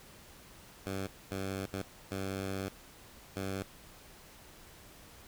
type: tone bursts at uneven times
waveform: 10% pulse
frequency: 96.5 Hz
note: G2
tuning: 27 cents flat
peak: -27 dBFS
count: 5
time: 0.86-1.07 / 1.31-1.66 / 1.73-1.82 / 2.11-2.69 / 3.36-3.63 s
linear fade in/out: 5 ms
effects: pink hiss -55 dBFS RMS until 5.27 s